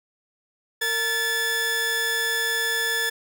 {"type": "tone pair together", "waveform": "sawtooth", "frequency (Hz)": [459.6, 1735.2], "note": ["A#4", "A6"], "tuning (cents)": [-25, -25], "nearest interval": "octave + major seventh", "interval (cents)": 2300, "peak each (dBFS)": [-28, -19], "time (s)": [0.81, 3.1], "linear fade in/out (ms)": 10, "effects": []}